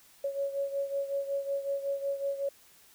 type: beating tone pair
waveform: sine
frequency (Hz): 555 / 560.4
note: C#5 / C#5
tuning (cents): +2 / +19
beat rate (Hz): 5.4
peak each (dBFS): -31 / -36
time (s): 0.24-2.49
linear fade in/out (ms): 5
effects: white hiss -59 dBFS RMS until 2.94 s